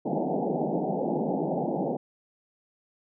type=band-pass noise; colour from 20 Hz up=pink; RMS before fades=-28 dBFS; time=0.05-1.97 s; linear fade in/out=10 ms; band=150 to 850 Hz; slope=96 dB/octave; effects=none